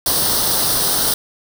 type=noise with comb filter; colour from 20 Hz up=white; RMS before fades=-17 dBFS; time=0.06-1.14 s; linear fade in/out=2 ms; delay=0.21 ms; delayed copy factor=+0.75; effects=none